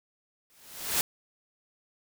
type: noise with exponential growth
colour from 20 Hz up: white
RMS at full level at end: -24 dBFS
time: 0.5-1.01 s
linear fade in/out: 0 ms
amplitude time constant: 110 ms
effects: none